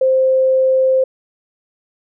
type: tone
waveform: sine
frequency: 523.3 Hz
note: C5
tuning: in tune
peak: -10 dBFS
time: 0.01-1.04 s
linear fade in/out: 5 ms
effects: none